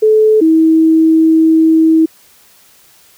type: tone pair in turn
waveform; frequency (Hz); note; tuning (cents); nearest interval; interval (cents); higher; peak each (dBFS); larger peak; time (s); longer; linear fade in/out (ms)
sine; 433.3 / 321.1; A4 / E4; -27 / -45; perfect fourth; 518; first; -5; neither; 0.02-0.41 / 0.41-2.06; second; 10
effects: white hiss -46 dBFS RMS until 3.17 s